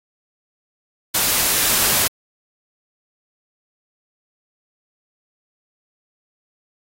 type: noise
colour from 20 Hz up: white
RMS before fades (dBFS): -17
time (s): 1.14-2.08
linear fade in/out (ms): 10
effects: AAC 48 kbps